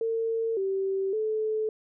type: tone with pitch steps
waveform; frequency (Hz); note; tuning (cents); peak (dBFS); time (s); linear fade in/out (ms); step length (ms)
sine; 453.1 / 386.6 / 434.2; A#4 / G4 / A4; -49 / -24 / -23; -25; 0.01-1.69; 2; 560
effects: none